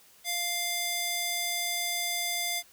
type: tone with high-pass filter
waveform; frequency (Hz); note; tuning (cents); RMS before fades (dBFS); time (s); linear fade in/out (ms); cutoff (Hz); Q
square; 698.5; F5; 0; -31; 0.24-2.63; 50; 2100; 0.51
effects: white hiss -58 dBFS RMS until 2.72 s